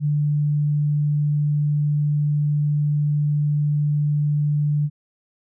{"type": "tone", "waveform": "sine", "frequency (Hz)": 147.7, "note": "D3", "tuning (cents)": 10, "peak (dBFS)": -17, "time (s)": [0, 4.9], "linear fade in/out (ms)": 50, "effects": []}